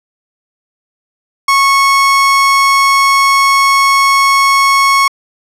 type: tone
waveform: 30% pulse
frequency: 1100 Hz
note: C#6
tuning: 14 cents flat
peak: -4 dBFS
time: 1.48-5.08 s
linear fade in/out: 5 ms
effects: low-pass 10000 Hz 12 dB/octave